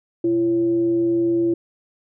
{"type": "tone with frequency modulation", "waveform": "sine", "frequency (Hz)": 338.8, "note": "E4", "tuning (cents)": 48, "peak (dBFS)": -16, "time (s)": [0.24, 1.54], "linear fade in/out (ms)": 5, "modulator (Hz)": 215, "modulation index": 0.24, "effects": []}